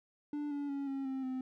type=tone with pitch steps; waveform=triangle; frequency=293.7 / 286.3 / 279.1 / 272.1 / 265.3 / 258.7 Hz; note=D4 / D4 / C#4 / C#4 / C4 / C4; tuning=0 / -44 / +12 / -32 / +24 / -19 cents; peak=-33 dBFS; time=0.33-1.41 s; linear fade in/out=2 ms; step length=180 ms; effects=none